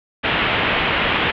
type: low-pass noise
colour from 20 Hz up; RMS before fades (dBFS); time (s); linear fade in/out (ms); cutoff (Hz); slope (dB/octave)
white; -19; 0.23-1.32; 20; 3200; 48
effects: none